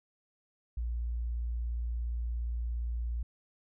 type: tone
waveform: sine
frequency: 58.6 Hz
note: A#1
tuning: 10 cents sharp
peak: -31 dBFS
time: 0.77-3.23 s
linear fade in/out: 5 ms
effects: none